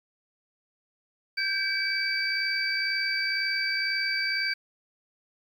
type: tone cluster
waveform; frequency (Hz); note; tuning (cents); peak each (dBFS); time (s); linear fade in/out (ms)
sine; 1561 / 1623 / 2298 / 4647; G6 / G#6 / D7 / D8; -8 / -40 / -38 / -19; -31 / -37 / -29 / -30; 1.37-4.54; 10
effects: 9-bit